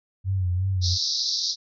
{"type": "tone with vibrato", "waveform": "sine", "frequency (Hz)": 92.7, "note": "F#2", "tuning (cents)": 4, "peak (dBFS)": -21, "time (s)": [0.24, 0.98], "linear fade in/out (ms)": 50, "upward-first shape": "sine", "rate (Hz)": 2.8, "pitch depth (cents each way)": 72}
{"type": "band-pass noise", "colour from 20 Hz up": "white", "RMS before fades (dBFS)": -26, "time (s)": [0.81, 1.56], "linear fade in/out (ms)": 50, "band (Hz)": [3800, 5700], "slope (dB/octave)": 96}
{"effects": []}